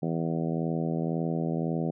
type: harmonic tone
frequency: 81.9 Hz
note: E2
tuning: 11 cents flat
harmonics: 2 / 3 / 4 / 5 / 6 / 7 / 8 / 9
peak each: -29 / -33 / -35 / -37 / -39 / -40 / -41 / -42 dBFS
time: 0.02-1.91 s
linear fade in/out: 10 ms
effects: none